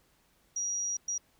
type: tone bursts at uneven times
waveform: sine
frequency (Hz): 5750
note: F8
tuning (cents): +50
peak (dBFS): -30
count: 2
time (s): 0.56-0.97 / 1.08-1.18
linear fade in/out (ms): 5
effects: pink hiss -68 dBFS RMS until 1.39 s